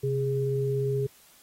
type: tone pair together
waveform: sine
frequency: 131.7 / 412.2 Hz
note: C3 / G#4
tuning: +12 / -13 cents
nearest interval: octave + minor sixth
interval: 1975 cents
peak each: -27 dBFS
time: 0.03-1.07 s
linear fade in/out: 10 ms
effects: white hiss -57 dBFS RMS until 1.42 s + AAC 48 kbps